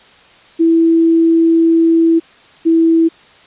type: tone pair in turn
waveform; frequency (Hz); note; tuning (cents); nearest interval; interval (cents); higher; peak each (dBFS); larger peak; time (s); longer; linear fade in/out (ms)
sine; 329.6 / 328.2; E4 / E4; 0 / -8; unison; 8; first; -7; neither; 0.59-2.2 / 2.65-3.09; first; 20
effects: white hiss -44 dBFS RMS until 3.46 s + resampled to 8000 Hz